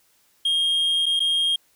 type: tone with dropouts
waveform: triangle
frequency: 3234 Hz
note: G#7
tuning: 47 cents flat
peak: -17 dBFS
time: 0.45-1.56 s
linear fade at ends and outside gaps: 5 ms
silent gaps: 1.059-1.063 / 1.195-1.202 s
effects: white hiss -62 dBFS RMS until 1.75 s